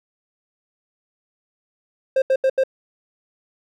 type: tone bursts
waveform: triangle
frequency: 529 Hz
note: C5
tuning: 19 cents sharp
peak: -12 dBFS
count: 4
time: 2.16-2.637 s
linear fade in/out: 5 ms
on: 60 ms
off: 79 ms
effects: none